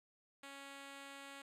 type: tone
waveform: 5% pulse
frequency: 277.2 Hz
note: C#4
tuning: in tune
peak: -39 dBFS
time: 0.43-1.42 s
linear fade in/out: 5 ms
effects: low-pass 11000 Hz 12 dB/octave